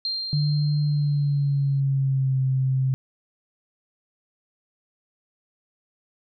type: tone with exponential decay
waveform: sine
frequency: 4182 Hz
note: C8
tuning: 2 cents flat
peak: -23 dBFS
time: 0.05-1.8 s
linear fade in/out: 1 ms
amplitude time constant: 380 ms
type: tone with pitch glide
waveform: sine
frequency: 148 to 131.85 Hz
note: D3 to C3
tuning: +14 to +14 cents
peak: -19 dBFS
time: 0.33-2.94 s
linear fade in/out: 0 ms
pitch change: -200 cents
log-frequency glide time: 0.84-2.39 s
effects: none